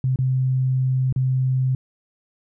sine tone with dropouts, 130 Hz, C3, 11 cents flat, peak -17 dBFS, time 0.04-1.75 s, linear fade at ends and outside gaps 2 ms, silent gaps 0.159-0.188 / 1.126-1.161 s, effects none

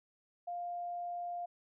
sine tone, 701 Hz, F5, 6 cents sharp, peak -37 dBFS, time 0.47-1.46 s, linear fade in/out 10 ms, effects none

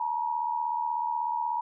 sine tone pair together, 876 / 952.4 Hz, A5 / A#5, -8 / +37 cents, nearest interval minor second, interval 145 cents, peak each -32 / -28 dBFS, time 0-1.61 s, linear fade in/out 5 ms, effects none

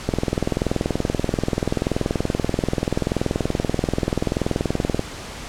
click train, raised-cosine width 2 ms, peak -6 dBFS, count 103, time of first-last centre 0.09-4.994 s, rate 20.8 Hz, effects pink hiss -34 dBFS RMS until 5.48 s + low-pass 8000 Hz 12 dB/octave

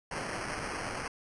white noise with sample-and-hold, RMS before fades -37 dBFS, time 0.11-1.08 s, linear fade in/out 5 ms, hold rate 3675 Hz, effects resampled to 24000 Hz

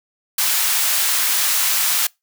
white high-pass noise, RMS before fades -18 dBFS, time 0.38-2.07 s, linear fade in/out 5 ms, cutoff 1000 Hz, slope 12 dB/octave, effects noise-tail reverb RT60 0.2 s tail -25 dB re dry

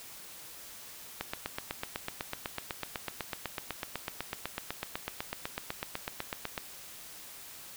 click train, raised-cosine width 0.3 ms, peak -17 dBFS, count 44, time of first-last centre 1.21-6.578 s, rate 8.01 Hz, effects white hiss -48 dBFS RMS until 7.76 s

